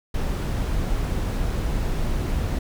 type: noise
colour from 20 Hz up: brown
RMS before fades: -24 dBFS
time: 0.14-2.59 s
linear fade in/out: 5 ms
effects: none